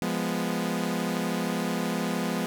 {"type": "chord", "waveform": "sawtooth", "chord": "F diminished", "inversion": "none", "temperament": "equal", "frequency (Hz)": [174.61, 207.7, 246.9], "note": ["F3", "Ab3", "Cb4"], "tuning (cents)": [0, 0, 0], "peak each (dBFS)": -27, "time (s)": [0.02, 2.46], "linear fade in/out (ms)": 0, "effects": []}